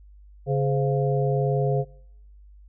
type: harmonic tone with a mistuned harmonic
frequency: 139.3 Hz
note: C#3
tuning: 9 cents sharp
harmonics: 1 / 3 / 4 / 5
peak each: -22 / -26 / -28 / -31 dBFS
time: 0.46-1.85 s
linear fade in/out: 50 ms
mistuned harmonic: 4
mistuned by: -120 cents
effects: noise-tail reverb RT60 0.8 s tail -24 dB re dry + added 50 Hz sine -46 dBFS peak until 2.68 s